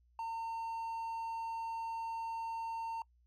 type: tone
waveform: triangle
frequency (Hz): 910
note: A#5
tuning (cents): -42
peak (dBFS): -35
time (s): 0.19-3.02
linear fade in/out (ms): 2
effects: noise-tail reverb RT60 0.1 s tail -24 dB re dry + added 60 Hz sine -66 dBFS peak until 3.26 s